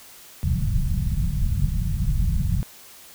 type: low-pass noise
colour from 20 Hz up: pink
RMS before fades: -22 dBFS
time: 0.43-2.63 s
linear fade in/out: 0 ms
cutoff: 180 Hz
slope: 48 dB/octave
effects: white hiss -46 dBFS RMS until 3.14 s